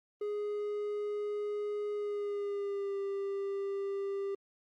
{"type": "tone with pitch glide", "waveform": "triangle", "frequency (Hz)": [415.3, 395.9], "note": ["G#4", "G4"], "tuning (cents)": [0, 17], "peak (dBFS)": -31, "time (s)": [0.21, 4.35], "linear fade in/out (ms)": 5, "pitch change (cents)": -83, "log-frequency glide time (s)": [1.94, 2.98], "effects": ["Opus 32 kbps"]}